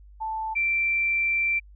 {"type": "tone pair in turn", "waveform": "sine", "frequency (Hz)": [880, 2349], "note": ["A5", "D7"], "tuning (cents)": [0, 0], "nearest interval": "octave + perfect fourth", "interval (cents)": 1700, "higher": "second", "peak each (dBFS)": [-27, -21], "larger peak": "second", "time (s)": [[0.2, 0.55], [0.55, 1.6]], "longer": "second", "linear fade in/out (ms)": 20, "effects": ["added 50 Hz sine -46 dBFS peak until 1.75 s"]}